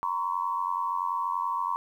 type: tone cluster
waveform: sine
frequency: 939 / 1028 / 1120 Hz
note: A#5 / C6 / C#6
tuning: +12 / -31 / +18 cents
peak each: -31 dBFS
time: 0.03-1.76 s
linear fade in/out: 0 ms
effects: 10-bit